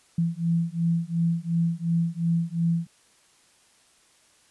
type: beating tone pair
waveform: sine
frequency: 166.4 / 169.2 Hz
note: E3 / E3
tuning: +17 / +45 cents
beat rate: 2.8 Hz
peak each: -25 dBFS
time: 0.18-2.87 s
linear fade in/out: 5 ms
effects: white hiss -60 dBFS RMS until 4.5 s + resampled to 24000 Hz